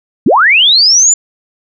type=linear sweep; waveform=sine; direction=up; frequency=153.8 to 7200 Hz; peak=-4 dBFS; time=0.26-1.14 s; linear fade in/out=5 ms; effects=none